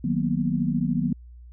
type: chord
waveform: sine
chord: B major seventh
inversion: first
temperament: equal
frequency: 155.56 / 185 / 233.1 / 246.9 Hz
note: D#3 / F#3 / A#3 / B3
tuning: 0 / 0 / 0 / 0 cents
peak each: -27 dBFS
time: 0.04-1.13 s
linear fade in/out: 5 ms
effects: added 60 Hz sine -42 dBFS peak until 1.52 s